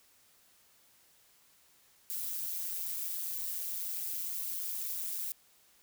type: noise with amplitude modulation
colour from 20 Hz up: violet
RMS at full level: -34 dBFS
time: 2.1-5.32 s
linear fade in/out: 0 ms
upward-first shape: sine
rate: 176 Hz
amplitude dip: 70%
effects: white hiss -65 dBFS RMS until 5.82 s